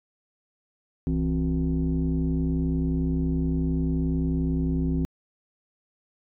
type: tone with frequency modulation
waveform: sine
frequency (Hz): 164.81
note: E3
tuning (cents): 0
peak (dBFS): -21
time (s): 1.07-5.05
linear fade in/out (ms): 0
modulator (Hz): 99.4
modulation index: 1.3
effects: tanh soft clip ceiling -17 dBFS